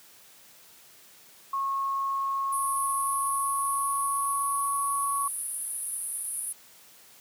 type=tone with pitch glide; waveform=sine; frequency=1092 to 1116.2 Hz; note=C#6 to C#6; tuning=-26 to +12 cents; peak=-26 dBFS; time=1.53-5.28 s; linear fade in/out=5 ms; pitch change=+38 cents; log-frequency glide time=2.77-4.69 s
type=band-pass noise; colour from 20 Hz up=white; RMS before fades=-34 dBFS; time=2.52-6.53 s; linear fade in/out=10 ms; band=9500 to 11000 Hz; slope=96 dB/octave
effects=white hiss -54 dBFS RMS until 7.2 s + high-pass 100 Hz 12 dB/octave